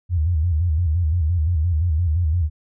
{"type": "tone with vibrato", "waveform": "sine", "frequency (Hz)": 82.41, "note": "E2", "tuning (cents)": 0, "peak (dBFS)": -16, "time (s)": [0.09, 2.5], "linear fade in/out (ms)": 50, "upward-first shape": "square", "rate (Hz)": 5.8, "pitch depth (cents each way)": 120, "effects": []}